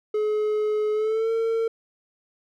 triangle tone with pitch glide, 425.4 to 453.3 Hz, G#4 to A#4, +42 to -48 cents, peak -19 dBFS, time 0.14-1.68 s, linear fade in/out 5 ms, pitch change +110 cents, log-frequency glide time 0.93-1.3 s, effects none

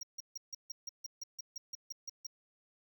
square tone bursts, 5620 Hz, F8, 10 cents sharp, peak -40 dBFS, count 14, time 0.01-2.268 s, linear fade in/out 5 ms, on 22 ms, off 150 ms, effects none

